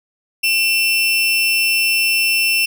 35% pulse tone with amplitude modulation, 2700 Hz, E7, 41 cents sharp, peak -10 dBFS, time 0.43-2.66 s, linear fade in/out 10 ms, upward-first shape sine, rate 293 Hz, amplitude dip 45%, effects none

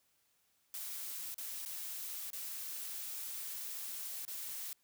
blue noise with dropouts, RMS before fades -43 dBFS, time 0.74-4.73 s, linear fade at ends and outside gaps 1 ms, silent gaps 1.343-1.381 / 1.651-1.659 / 2.303-2.331 / 4.251-4.279 s, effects white hiss -75 dBFS RMS until 4.83 s

